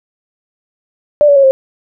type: tone with pitch steps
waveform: sine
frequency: 590 / 569.9 / 550.5 / 531.7 Hz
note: D5 / C#5 / C#5 / C5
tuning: +8 / +48 / -12 / +28 cents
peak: -4 dBFS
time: 1.21-1.51 s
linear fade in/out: 0 ms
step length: 75 ms
effects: none